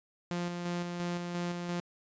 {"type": "tone with tremolo", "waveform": "sawtooth", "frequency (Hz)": 174.7, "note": "F3", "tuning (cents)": 1, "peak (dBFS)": -28, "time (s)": [0.31, 1.8], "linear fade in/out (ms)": 0, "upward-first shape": "square", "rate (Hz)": 2.9, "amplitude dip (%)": 35, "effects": ["resampled to 16000 Hz"]}